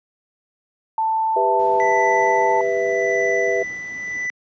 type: tone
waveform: sine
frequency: 886 Hz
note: A5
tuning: 12 cents sharp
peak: -17 dBFS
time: 0.98-2.61 s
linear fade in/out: 2 ms
type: chord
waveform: sine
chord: E minor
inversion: first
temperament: just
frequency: 395.6 / 494.4 / 659.3 Hz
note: G4 / B4 / E5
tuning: +16 / +2 / 0 cents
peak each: -22 dBFS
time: 1.36-3.63 s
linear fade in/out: 5 ms
type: noise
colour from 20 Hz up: brown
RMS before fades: -35 dBFS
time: 1.59-4.27 s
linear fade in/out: 5 ms
type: tone with tremolo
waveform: triangle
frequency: 1987 Hz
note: B6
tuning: 10 cents sharp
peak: -19 dBFS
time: 1.8-4.3 s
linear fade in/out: 0 ms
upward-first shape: sine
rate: 0.85 Hz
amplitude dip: 60%
effects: high-pass 200 Hz 12 dB/octave + resampled to 16000 Hz